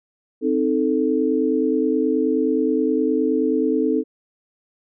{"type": "chord", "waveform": "sine", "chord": "A diminished", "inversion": "first", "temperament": "equal", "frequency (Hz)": [261.6, 311.1, 440], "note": ["C4", "Eb4", "A4"], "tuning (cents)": [0, 0, 0], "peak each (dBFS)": -21, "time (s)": [0.41, 4.04], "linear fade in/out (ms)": 50, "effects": []}